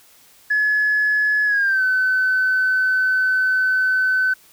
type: tone with pitch glide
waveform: sine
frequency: 1703 to 1517.2 Hz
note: G#6 to F#6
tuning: +43 to +43 cents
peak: -14 dBFS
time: 0.5-4.34 s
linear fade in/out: 10 ms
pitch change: -200 cents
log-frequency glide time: 1.45-1.83 s
effects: tanh soft clip ceiling -11 dBFS + white hiss -51 dBFS RMS until 4.52 s